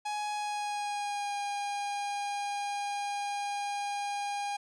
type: tone with pitch glide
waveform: 45% pulse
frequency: 836 to 811.7 Hz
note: G#5 to G#5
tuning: +11 to -40 cents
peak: -32 dBFS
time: 0.05-4.57 s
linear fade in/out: 10 ms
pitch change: -51 cents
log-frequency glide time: 0.34-1.36 s
effects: resampled to 22050 Hz